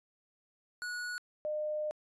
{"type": "tone pair in turn", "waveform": ["square", "sine"], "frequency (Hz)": [1462, 606.9], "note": ["F#6", "D#5"], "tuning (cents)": [-21, -43], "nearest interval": "octave + minor third", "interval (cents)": 1522, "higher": "first", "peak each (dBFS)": [-37, -32], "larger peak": "second", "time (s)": [[0.82, 1.18], [1.45, 1.91]], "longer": "second", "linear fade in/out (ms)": 0, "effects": ["resampled to 22050 Hz"]}